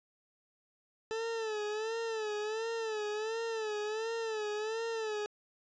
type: tone with vibrato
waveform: 40% pulse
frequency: 438.1 Hz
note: A4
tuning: 7 cents flat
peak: -33 dBFS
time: 1.11-5.26 s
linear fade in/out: 0 ms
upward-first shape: sine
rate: 1.4 Hz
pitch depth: 82 cents each way
effects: resampled to 16000 Hz

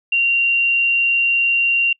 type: tone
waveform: sine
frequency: 2763 Hz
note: F7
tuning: 19 cents flat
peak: -13 dBFS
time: 0.12-1.93 s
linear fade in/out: 5 ms
effects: noise-tail reverb RT60 0.1 s tail -26 dB re dry

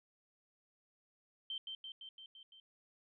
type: tone with echo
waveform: sine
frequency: 3122 Hz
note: G7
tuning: 8 cents flat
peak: -39 dBFS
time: 1.5-1.58 s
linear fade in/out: 2 ms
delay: 170 ms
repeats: 6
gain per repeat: -3 dB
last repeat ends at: 2.6 s
effects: none

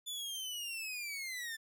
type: linear sweep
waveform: sawtooth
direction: down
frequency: 3500 to 1760 Hz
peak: -36 dBFS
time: 0.06-1.57 s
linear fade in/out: 20 ms
effects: none

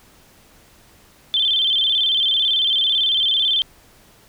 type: tone with vibrato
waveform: sine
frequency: 3322 Hz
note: G#7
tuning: in tune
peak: -15 dBFS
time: 1.34-3.62 s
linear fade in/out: 0 ms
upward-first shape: square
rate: 18 Hz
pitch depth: 91 cents each way
effects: pink hiss -51 dBFS RMS until 4.28 s

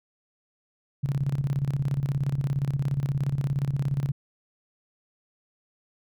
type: tone with tremolo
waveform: sine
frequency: 138.59 Hz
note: C#3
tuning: in tune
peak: -21 dBFS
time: 1.03-4.12 s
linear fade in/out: 10 ms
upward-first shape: square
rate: 17 Hz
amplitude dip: 70%
effects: none

